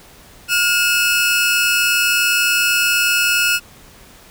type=tone pair together; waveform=sawtooth; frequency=1428.3 / 2612 Hz; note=F6 / E7; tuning=+38 / -17 cents; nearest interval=minor seventh; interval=1045 cents; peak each=-13 dBFS; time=0.48-3.6 s; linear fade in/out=50 ms; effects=pink hiss -44 dBFS RMS until 4.3 s